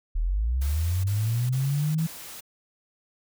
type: linear sweep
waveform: sine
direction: up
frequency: 36.25 to 164.81 Hz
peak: -22 dBFS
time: 0.15-2.07 s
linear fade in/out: 10 ms
type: noise bursts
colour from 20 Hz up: white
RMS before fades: -41 dBFS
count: 4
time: 0.61-2.408 s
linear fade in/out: 10 ms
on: 430 ms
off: 26 ms
effects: none